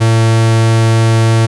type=tone; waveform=45% pulse; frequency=112.9 Hz; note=A2; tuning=45 cents sharp; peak=-7 dBFS; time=0-1.47 s; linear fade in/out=20 ms; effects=resampled to 24000 Hz